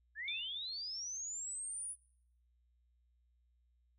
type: linear sweep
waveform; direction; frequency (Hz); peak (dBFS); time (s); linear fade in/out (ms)
sine; up; 1646 to 9956; -40; 0.15-1.96; 50
type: tone with exponential decay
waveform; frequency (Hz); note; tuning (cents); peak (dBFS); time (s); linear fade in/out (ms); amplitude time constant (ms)
sine; 3556; A7; +18; -37; 0.28-1.02; 1; 160
effects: noise-tail reverb RT60 0.7 s tail -24 dB re dry + added 60 Hz sine -70 dBFS peak until 3.98 s